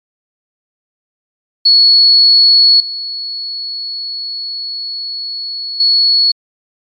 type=tone with level steps; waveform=sine; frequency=4382 Hz; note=C#8; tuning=21 cents flat; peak=-4 / -19 / -7 dBFS; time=1.65-6.32 s; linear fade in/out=10 ms; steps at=2.8 / 5.8 s; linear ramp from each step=2 ms; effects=MP3 64 kbps